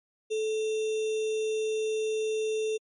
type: tone with sample-and-hold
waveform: sine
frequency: 435.6 Hz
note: A4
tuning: 17 cents flat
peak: -26 dBFS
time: 0.3-2.78 s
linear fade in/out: 20 ms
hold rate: 3150 Hz
effects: low-pass 11000 Hz 12 dB/octave + MP3 48 kbps